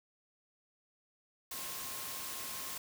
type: tone in noise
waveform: sine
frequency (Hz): 1070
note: C6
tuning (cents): +38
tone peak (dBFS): -52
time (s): 1.51-2.78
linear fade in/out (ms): 5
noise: white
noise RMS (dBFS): -42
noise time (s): 1.51-2.78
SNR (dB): -13
effects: none